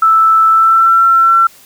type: tone with pitch glide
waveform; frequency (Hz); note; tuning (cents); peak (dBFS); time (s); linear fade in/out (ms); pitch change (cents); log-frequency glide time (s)
sine; 1318.5 to 1349.3; E6 to E6; 0 to +40; -5; 0.02-1.47; 5; +40; 0.5-0.94
effects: white hiss -42 dBFS RMS until 1.65 s